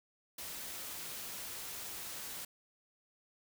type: noise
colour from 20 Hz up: white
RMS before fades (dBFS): -44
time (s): 0.38-2.45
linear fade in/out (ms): 5
effects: none